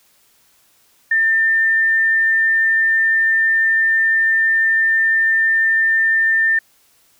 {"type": "tone", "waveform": "sine", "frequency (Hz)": 1797, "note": "A6", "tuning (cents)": 36, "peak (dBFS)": -12, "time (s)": [1.11, 6.59], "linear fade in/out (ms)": 5, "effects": ["white hiss -56 dBFS RMS until 7.19 s"]}